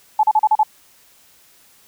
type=tone bursts; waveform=sine; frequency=860 Hz; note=A5; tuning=40 cents flat; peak=-10 dBFS; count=6; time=0.19-0.633 s; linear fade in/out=5 ms; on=43 ms; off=37 ms; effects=white hiss -52 dBFS RMS until 1.87 s